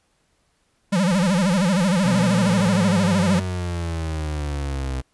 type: tone with vibrato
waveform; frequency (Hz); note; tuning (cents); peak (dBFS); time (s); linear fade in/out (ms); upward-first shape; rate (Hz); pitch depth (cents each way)
square; 185; F#3; 0; -17; 0.92-3.4; 10; sine; 13; 170
type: noise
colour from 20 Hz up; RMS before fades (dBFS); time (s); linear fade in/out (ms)
pink; -37; 1.1-2.68; 0
type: exponential sweep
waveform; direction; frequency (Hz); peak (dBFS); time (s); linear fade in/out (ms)
35% pulse; down; 127.8 to 64.3; -22; 2.04-5.02; 20
effects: pink hiss -66 dBFS RMS until 5.13 s + resampled to 24000 Hz